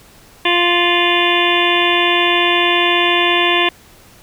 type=harmonic tone with a mistuned harmonic; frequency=349.2 Hz; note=F4; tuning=in tune; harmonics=1 / 2 / 3 / 5 / 6 / 7 / 8 / 9 / 10; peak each=-18 / -21 / -19 / -20 / -22 / -20 / -21 / -23 / -20 dBFS; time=0.45-3.69 s; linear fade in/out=5 ms; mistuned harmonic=9; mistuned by=-62 cents; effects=pink hiss -45 dBFS RMS until 4.22 s